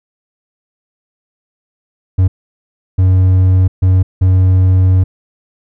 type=tone bursts at uneven times; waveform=triangle; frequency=93 Hz; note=F#2; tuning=9 cents sharp; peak=-4 dBFS; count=4; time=2.18-2.28 / 2.98-3.68 / 3.82-4.03 / 4.21-5.04 s; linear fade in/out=10 ms; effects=none